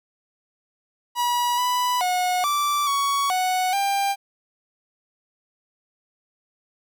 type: tone with pitch steps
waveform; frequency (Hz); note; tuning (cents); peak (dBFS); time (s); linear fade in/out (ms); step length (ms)
45% pulse; 969 / 989 / 727 / 1167 / 1120 / 739 / 795; B5 / B5 / F#5 / D6 / C#6 / F#5 / G5; -33 / +2 / -31 / -11 / +18 / -2 / +24; -20; 1.15-4.16; 50; 430
effects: none